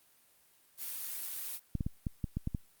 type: noise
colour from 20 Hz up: blue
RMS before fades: -40 dBFS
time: 0.77-1.6 s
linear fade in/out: 50 ms
type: clicks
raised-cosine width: 5 ms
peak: -21 dBFS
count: 8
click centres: 1.753 / 1.808 / 1.865 / 2.068 / 2.242 / 2.37 / 2.474 / 2.548 s
effects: white hiss -66 dBFS RMS until 2.8 s + Opus 32 kbps